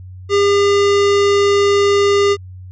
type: tone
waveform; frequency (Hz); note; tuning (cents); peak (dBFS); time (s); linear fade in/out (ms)
square; 403.2; G4; +49; -11; 0.29-2.37; 50
effects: added 92 Hz sine -31 dBFS peak until 2.71 s + resampled to 16000 Hz